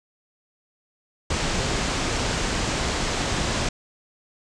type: low-pass noise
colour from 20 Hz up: pink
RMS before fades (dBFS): -25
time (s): 1.3-3.69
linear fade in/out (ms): 5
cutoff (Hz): 8100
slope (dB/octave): 48
effects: none